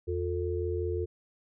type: tone cluster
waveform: sine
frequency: 84.1 / 357.5 / 443 Hz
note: E2 / F4 / A4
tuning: +35 / +41 / +12 cents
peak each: -32 / -33 / -34 dBFS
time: 0.07-1.06 s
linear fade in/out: 20 ms
effects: none